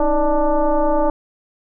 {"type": "tone with frequency modulation", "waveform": "sine", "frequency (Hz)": 284.1, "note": "C#4", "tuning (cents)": 43, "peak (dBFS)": -13, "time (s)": [0, 1.1], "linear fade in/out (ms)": 2, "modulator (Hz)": 299, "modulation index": 2.2, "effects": []}